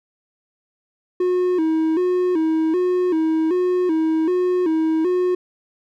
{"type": "tone with vibrato", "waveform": "triangle", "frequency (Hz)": 340, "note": "F4", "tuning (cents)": -46, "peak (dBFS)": -14, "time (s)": [1.2, 5.35], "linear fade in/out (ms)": 5, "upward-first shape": "square", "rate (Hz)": 1.3, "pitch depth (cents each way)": 110, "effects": []}